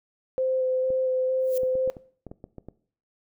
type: tone with vibrato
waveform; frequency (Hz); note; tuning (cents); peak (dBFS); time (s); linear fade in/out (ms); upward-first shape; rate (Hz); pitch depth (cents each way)
sine; 517; C5; -21; -22; 0.38-1.9; 0; square; 2.2; 9
type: clicks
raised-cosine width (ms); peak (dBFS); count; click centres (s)
2; -26; 10; 0.904 / 1.633 / 1.754 / 1.876 / 1.968 / 2.267 / 2.315 / 2.441 / 2.583 / 2.686
type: noise with exponential growth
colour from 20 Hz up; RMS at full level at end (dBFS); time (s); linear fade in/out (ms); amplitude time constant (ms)
violet; -34; 1.39-1.58; 5; 40
effects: noise-tail reverb RT60 0.5 s tail -19 dB re dry